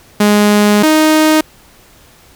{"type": "tone pair in turn", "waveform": "sawtooth", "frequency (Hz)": [207.7, 311.2], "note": ["G#3", "D#4"], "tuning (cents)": [0, 0], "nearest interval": "perfect fifth", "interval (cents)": 700, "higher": "second", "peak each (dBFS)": -3, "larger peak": "neither", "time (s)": [[0.2, 0.83], [0.83, 1.41]], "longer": "first", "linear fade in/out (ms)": 5, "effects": ["pink hiss -44 dBFS RMS until 2.35 s"]}